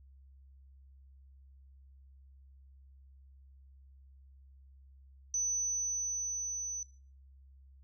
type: tone with level ramp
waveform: sine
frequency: 6000 Hz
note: F#8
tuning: 23 cents sharp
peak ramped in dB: -29 to -36 dBFS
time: 5.34-6.83 s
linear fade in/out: 2 ms
effects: noise-tail reverb RT60 0.4 s tail -17 dB re dry + added 67 Hz sine -55 dBFS peak until 7.83 s